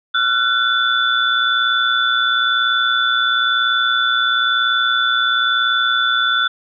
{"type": "tone cluster", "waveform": "sine", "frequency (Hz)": [1369, 1490, 3483], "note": ["F6", "F#6", "A7"], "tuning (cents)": [-35, 12, -18], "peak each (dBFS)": -18, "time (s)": [0.14, 6.48], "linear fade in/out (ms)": 10, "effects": []}